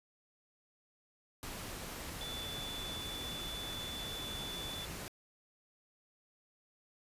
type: tone in noise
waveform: sine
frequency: 3482 Hz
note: A7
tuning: 19 cents flat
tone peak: -42 dBFS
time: 2.21-4.85 s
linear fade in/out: 0 ms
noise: pink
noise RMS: -44 dBFS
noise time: 1.43-5.08 s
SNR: -1 dB
effects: resampled to 32000 Hz